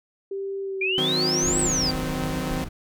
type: tone with pitch glide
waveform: sine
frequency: 392 to 355.3 Hz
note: G4 to F4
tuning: 0 to +30 cents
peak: -27 dBFS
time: 0.31-1.69 s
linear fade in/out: 5 ms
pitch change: -170 cents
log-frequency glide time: 0.62-1.44 s
type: exponential two-way sweep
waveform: sine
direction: up then down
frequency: 2349 to 8170 to 4611 Hz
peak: -22 dBFS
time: 0.81-1.91 s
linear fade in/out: 5 ms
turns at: 1.6 s
type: chord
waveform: sawtooth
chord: C diminished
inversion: first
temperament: equal with one note detuned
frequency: 155.56 / 185 / 258.2 Hz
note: Eb3 / Gb3 / C4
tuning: 0 / 0 / -23 cents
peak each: -26 / -29 / -25 dBFS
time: 0.98-2.64 s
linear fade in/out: 0 ms
type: noise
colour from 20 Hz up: brown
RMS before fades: -33 dBFS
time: 1.42-2.69 s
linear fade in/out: 10 ms
effects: none